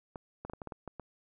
clicks, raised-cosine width 1 ms, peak -27 dBFS, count 9, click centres 0.158 / 0.45 / 0.498 / 0.535 / 0.618 / 0.673 / 0.722 / 0.877 / 0.997 s, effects none

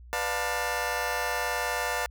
20% pulse chord, B half-diminished seventh, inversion none, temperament just, 493.9 / 592.7 / 711.2 / 889 Hz, B4 / D5 / F5 / A5, 0 / +16 / +31 / +18 cents, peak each -29 / -30 / -28 / -28 dBFS, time 0.13-2.06 s, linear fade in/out 0 ms, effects added 60 Hz sine -45 dBFS peak until 2.1 s

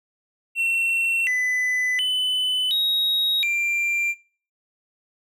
triangle tone with pitch steps, 2713 / 2002 / 3012 / 3788 / 2373 Hz, E7 / B6 / F#7 / A#7 / D7, +49 / +23 / +30 / +27 / +17 cents, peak -18 dBFS, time 0.55-4.15 s, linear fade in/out 50 ms, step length 720 ms, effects noise-tail reverb RT60 0.4 s tail -21 dB re dry

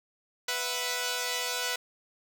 5% pulse chord, B suspended fourth, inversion none, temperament equal, 493.9 / 659.3 / 740 Hz, B4 / E5 / F#5, 0 / 0 / 0 cents, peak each -20 / -25 / -25 dBFS, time 0.48-1.76 s, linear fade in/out 5 ms, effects none

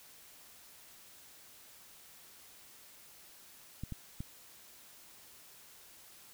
clicks, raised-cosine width 5 ms, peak -27 dBFS, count 3, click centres 3.836 / 3.923 / 4.205 s, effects white hiss -57 dBFS RMS until 6.33 s

